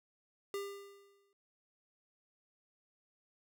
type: tone with exponential decay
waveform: square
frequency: 400 Hz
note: G4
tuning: 35 cents sharp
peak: -36 dBFS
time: 0.54-1.33 s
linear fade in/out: 1 ms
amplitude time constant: 170 ms
effects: none